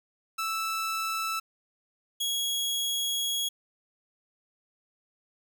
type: tone pair in turn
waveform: sawtooth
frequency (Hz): 1318.5 / 3322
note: E6 / G#7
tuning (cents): 0 / 0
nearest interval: octave + major third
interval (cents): 1600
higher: second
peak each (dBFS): -25 / -24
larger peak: second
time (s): 0.38-1.4 / 2.2-3.49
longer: second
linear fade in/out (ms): 10
effects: none